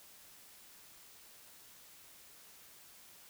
silence, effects white hiss -58 dBFS RMS until 3.29 s

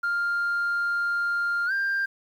sine tone with pitch glide, 1400 to 1589.7 Hz, F6 to G6, +4 to +24 cents, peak -21 dBFS, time 0.03-2.06 s, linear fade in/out 10 ms, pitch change +220 cents, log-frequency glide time 1.66-1.72 s, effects tanh soft clip ceiling -21 dBFS + 9-bit

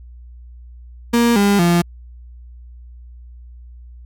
35% pulse tone with pitch steps, 235.7 / 201.7 / 172.54 Hz, A#3 / G3 / F3, +19 / +50 / -21 cents, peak -10 dBFS, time 1.13-1.82 s, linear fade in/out 10 ms, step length 230 ms, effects added 60 Hz sine -36 dBFS peak until 4.05 s

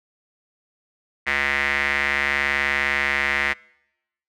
square tone with band-pass filter, 70.3 Hz, C#2, 25 cents sharp, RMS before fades -22 dBFS, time 1.26-3.54 s, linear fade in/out 20 ms, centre 2000 Hz, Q 5, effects noise-tail reverb RT60 0.9 s tail -26 dB re dry

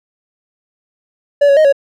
triangle tone with pitch steps, 573 / 558 / 622 / 557 Hz, D5 / C#5 / D#5 / C#5, -43 / +11 / -1 / +8 cents, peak -4 dBFS, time 1.41-1.726 s, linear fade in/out 10 ms, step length 79 ms, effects none

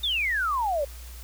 sine exponential sweep, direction down, 3700 to 541 Hz, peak -23 dBFS, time 0.03-0.85 s, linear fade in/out 10 ms, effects added 60 Hz sine -39 dBFS peak until 1.23 s + white hiss -48 dBFS RMS until 1.23 s

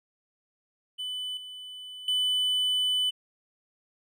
triangle tone with level steps, 3000 Hz, F#7, 23 cents sharp, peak -30 / -38 / -22 dBFS, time 0.98-3.11 s, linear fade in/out 20 ms, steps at 1.37 / 2.08 s, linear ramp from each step 2 ms, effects none

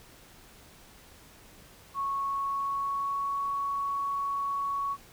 sine tone with pitch glide, 1104 to 1116.2 Hz, C#6 to C#6, -7 to +12 cents, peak -28 dBFS, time 1.94-4.97 s, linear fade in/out 50 ms, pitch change +19 cents, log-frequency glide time 2.22-3.44 s, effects pink hiss -54 dBFS RMS until 5.12 s

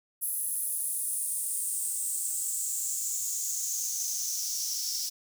white noise with high-pass filter sweep, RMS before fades -32 dBFS, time 0.21-5.1 s, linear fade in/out 20 ms, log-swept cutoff 11000 to 5300 Hz, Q 5.9, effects none

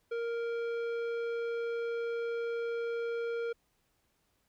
triangle tone with tanh clipping, 466.2 Hz, A#4, in tune, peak -34 dBFS, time 0.11-3.53 s, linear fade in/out 10 ms, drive 16 dB, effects pink hiss -75 dBFS RMS until 4.48 s

